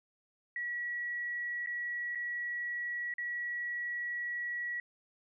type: tone with dropouts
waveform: sine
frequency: 1928 Hz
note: B6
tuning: 42 cents flat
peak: -34 dBFS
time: 0.56-4.8 s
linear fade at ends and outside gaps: 2 ms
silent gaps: 1.662-1.671 / 2.15-2.155 / 3.139-3.182 s
effects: none